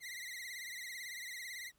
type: tone with vibrato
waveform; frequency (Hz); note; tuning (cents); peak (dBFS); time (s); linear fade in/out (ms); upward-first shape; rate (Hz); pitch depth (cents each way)
sawtooth; 2005; B6; +26; -40; 0-1.72; 50; triangle; 18; 120
effects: pink hiss -75 dBFS RMS until 1.78 s